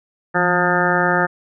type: harmonic tone with a mistuned harmonic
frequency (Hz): 178.2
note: F3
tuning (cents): +35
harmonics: 1 / 2 / 3 / 4 / 5 / 7 / 8 / 9 / 10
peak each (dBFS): -23 / -23 / -23 / -23 / -23 / -23 / -23 / -23 / -23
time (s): 0.34-1.27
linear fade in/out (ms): 20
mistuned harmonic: 1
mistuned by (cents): -65
effects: none